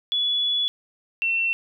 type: tone pair in turn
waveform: sine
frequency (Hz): 3412 / 2703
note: G#7 / E7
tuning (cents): +46 / +43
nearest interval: major third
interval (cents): 403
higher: first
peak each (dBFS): -20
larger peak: neither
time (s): 0.12-0.68 / 1.22-1.53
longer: first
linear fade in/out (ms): 0
effects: none